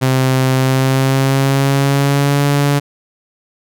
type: tone with pitch glide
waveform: sawtooth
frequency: 130.81 to 142.65 Hz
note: C3 to C#3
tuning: 0 to +50 cents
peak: -7 dBFS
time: 0.01-2.8 s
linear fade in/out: 20 ms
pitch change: +150 cents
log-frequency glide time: 0.56-2.46 s
effects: none